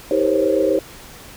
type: tone cluster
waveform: sine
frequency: 319.4 / 396.7 / 468.7 / 517 / 545 Hz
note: D#4 / G4 / A#4 / C5 / C#5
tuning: +45 / +21 / +9 / -21 / -29 cents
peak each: -21 / -20 / -25 / -20 / -20 dBFS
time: 0.11-0.79 s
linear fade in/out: 2 ms
effects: pink hiss -40 dBFS RMS until 1.36 s